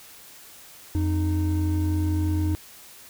triangle tone pair together, 86.5 / 308.3 Hz, F2 / D#4, -16 / -16 cents, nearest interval octave + minor seventh, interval 2200 cents, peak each -20 / -25 dBFS, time 0.95-2.55 s, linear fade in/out 0 ms, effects white hiss -47 dBFS RMS until 3.09 s

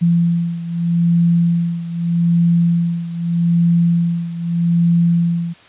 sine beating tone pair, 170 / 170.81 Hz, F3 / F3, -46 / -38 cents, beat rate 0.81 Hz, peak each -14 / -18 dBFS, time 0.01-5.54 s, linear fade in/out 20 ms, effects white hiss -45 dBFS RMS until 5.68 s + resampled to 8000 Hz

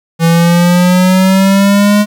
square exponential sweep, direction up, 164.81 to 209.2 Hz, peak -6 dBFS, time 0.19-2.06 s, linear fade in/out 50 ms, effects 8-bit

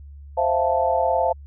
sine chord, F major seventh, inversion second, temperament equal, 523.3 / 659.3 / 698.5 / 880 Hz, C5 / E5 / F5 / A5, 0 / 0 / 0 / 0 cents, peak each -23 dBFS, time 0.37-1.33 s, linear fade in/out 10 ms, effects added 71 Hz sine -38 dBFS peak until 1.46 s

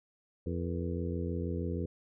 harmonic tone with a mistuned harmonic, 86.3 Hz, F2, 20 cents flat, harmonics 1 / 2 / 3 / 4 / 5 / 6, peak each -35 / -38 / -40 / -41 / -42 / -43 dBFS, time 0.46-1.86 s, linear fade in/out 5 ms, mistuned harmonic 6, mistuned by -100 cents, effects none

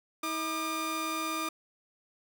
sawtooth tone pair together, 320.2 / 1204 Hz, D#4 / D6, +50 / +43 cents, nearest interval octave + major seventh, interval 2293 cents, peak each -32 / -29 dBFS, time 0.23-1.49 s, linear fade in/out 5 ms, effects none

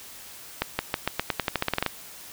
accelerating click train, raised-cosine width 0.3 ms, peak -7 dBFS, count 15, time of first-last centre 0.62-1.863 s, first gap 170 ms, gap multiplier 0.89, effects white hiss -44 dBFS RMS until 2.32 s

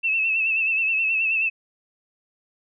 sine tone with vibrato, 2637 Hz, E7, in tune, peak -19 dBFS, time 0.03-1.5 s, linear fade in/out 20 ms, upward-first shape sine, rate 9.4 Hz, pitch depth 51 cents each way, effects none

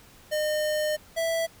square tone pair in turn, 609 / 659.2 Hz, D#5 / E5, -37 / 0 cents, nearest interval minor second, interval 137 cents, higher second, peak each -25 dBFS, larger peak neither, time 0.31-0.97 / 1.16-1.47 s, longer first, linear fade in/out 20 ms, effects pink hiss -53 dBFS RMS until 1.6 s

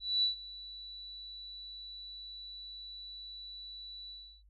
sine tone with ADSR envelope, 3951 Hz, B7, in tune, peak -25 dBFS, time 0-4.43 s, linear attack 230 ms, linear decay 120 ms, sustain -19 dB, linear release 330 ms, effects added 50 Hz sine -59 dBFS peak until 4.49 s

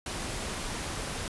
pink noise, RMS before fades -35 dBFS, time 0.06-1.28 s, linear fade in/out 2 ms, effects resampled to 24000 Hz

